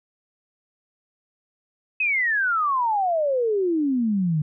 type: exponential sweep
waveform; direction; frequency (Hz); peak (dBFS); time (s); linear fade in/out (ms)
sine; down; 2579 to 146.83; -19; 2-4.42; 5
effects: none